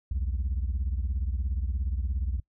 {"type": "beating tone pair", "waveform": "sine", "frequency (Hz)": [60.9, 77.9], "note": ["B1", "D#2"], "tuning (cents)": [-24, 3], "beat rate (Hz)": 17, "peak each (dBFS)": [-26, -29], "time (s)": [0.11, 2.4], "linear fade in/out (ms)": 5, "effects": ["noise-tail reverb RT60 0.1 s tail -25 dB re dry", "tanh soft clip ceiling -23 dBFS"]}